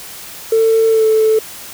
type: tone with pitch glide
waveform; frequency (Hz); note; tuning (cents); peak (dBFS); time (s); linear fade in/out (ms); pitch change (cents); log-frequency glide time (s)
triangle; 447.9 to 438.2; A4 to A4; +31 to -7; -5; 0.52-1.39; 5; -38; 0.89-1.06
effects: tanh soft clip ceiling -6 dBFS + white hiss -32 dBFS RMS until 1.73 s